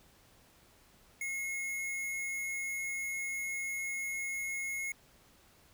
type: tone with sample-and-hold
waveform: sine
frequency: 2163 Hz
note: C#7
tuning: 43 cents flat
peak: -34 dBFS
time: 1.21-4.92 s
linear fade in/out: 2 ms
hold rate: 8820 Hz
effects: pink hiss -63 dBFS RMS until 5.73 s